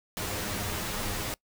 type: noise with comb filter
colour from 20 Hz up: pink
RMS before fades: -33 dBFS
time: 0.17-1.34 s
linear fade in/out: 0 ms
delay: 9.7 ms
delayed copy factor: +0.6
effects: noise-tail reverb RT60 0.1 s tail -23 dB re dry